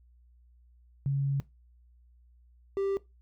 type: tone pair in turn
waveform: sine / triangle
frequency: 138.59 / 392.9 Hz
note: C#3 / G4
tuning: 0 / +4 cents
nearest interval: octave + tritone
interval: 1804 cents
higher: second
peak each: -25 dBFS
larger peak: neither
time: 1.06-1.4 / 2.77-2.97 s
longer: first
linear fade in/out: 0 ms
effects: noise-tail reverb RT60 0.2 s tail -19 dB re dry + added 60 Hz sine -57 dBFS peak until 3.21 s